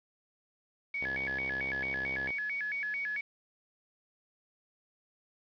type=tone with vibrato; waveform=sine; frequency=1954 Hz; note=B6; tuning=19 cents flat; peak=-32 dBFS; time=0.94-3.21 s; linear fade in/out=5 ms; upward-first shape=square; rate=4.5 Hz; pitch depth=240 cents each way
type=tone; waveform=5% pulse; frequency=66.4 Hz; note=C2; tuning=26 cents sharp; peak=-30 dBFS; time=1.01-2.31 s; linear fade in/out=5 ms
effects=resampled to 11025 Hz + 9-bit